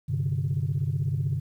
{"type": "chord", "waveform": "sine", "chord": "G suspended fourth", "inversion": "none", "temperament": "equal", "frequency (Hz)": [98, 130.81, 146.83], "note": ["G2", "C3", "D3"], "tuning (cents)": [0, 0, 0], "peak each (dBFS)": [-29, -27, -27], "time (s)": [0.08, 1.4], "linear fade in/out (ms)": 20, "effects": ["tanh soft clip ceiling -18 dBFS", "10-bit"]}